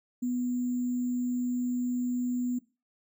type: tone with sample-and-hold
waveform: sine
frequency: 246.9 Hz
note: B3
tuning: in tune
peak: -27 dBFS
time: 0.22-2.59 s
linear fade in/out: 10 ms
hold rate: 7350 Hz
effects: noise-tail reverb RT60 0.3 s tail -19 dB re dry